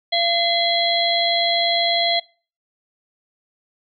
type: harmonic tone with a mistuned harmonic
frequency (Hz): 684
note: F5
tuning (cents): -36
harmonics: 1 / 3 / 5 / 6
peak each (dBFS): -21 / -25 / -21 / -22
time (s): 0.12-2.2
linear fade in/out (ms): 10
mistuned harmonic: 5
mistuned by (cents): -50
effects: noise-tail reverb RT60 0.4 s tail -23 dB re dry